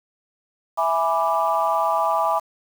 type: chord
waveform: sine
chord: E dominant seventh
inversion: none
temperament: equal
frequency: 659.3 / 830.6 / 987.8 / 1174.7 Hz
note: E5 / G#5 / B5 / D6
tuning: 0 / 0 / 0 / 0 cents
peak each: -23 dBFS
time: 0.77-2.4 s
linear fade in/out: 20 ms
effects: tanh soft clip ceiling -8 dBFS + 7-bit